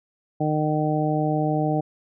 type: harmonic tone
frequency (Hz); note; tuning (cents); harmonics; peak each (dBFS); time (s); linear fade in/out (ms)
152.9; D#3; -30; 1 / 2 / 3 / 4 / 5; -24 / -25 / -30 / -28 / -27; 0.4-1.81; 10
effects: none